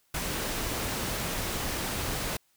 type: noise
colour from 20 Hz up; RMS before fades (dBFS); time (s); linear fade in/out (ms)
pink; -32; 0.14-2.37; 5
effects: white hiss -69 dBFS RMS until 2.56 s